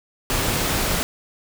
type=noise; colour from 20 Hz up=pink; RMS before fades=-22 dBFS; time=0.3-1.03 s; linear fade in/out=0 ms; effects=none